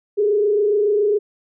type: tone with frequency modulation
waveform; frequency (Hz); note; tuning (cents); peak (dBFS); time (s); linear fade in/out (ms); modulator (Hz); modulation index
sine; 415.3; G#4; 0; -14; 0.17-1.19; 20; 27.2; 0.67
effects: none